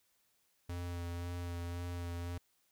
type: tone with vibrato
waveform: square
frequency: 87 Hz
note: F2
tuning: 6 cents flat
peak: -39 dBFS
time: 0.69-2.38 s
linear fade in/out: 5 ms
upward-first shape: sine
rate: 1.9 Hz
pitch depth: 17 cents each way
effects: white hiss -75 dBFS RMS until 2.71 s